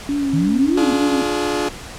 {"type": "tone with vibrato", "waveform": "sine", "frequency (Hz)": 280, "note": "C#4", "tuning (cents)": 18, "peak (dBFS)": -17, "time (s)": [0.09, 1.22], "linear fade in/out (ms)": 0, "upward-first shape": "triangle", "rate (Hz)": 3.4, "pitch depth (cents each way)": 56}
{"type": "exponential two-way sweep", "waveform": "sine", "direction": "up then down", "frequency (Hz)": [146.83, 370, 240.9], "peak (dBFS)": -16, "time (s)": [0.33, 0.93], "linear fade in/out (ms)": 10, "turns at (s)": 0.77}
{"type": "chord", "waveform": "sawtooth", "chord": "D diminished", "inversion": "none", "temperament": "just", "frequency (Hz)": [293.7, 352.4, 422.9], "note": ["D4", "F4", "Ab4"], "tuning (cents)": [0, 16, 31], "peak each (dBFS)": -19, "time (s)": [0.77, 1.69], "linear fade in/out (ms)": 5}
{"effects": ["pink hiss -34 dBFS RMS until 1.98 s", "low-pass 9000 Hz 12 dB/octave"]}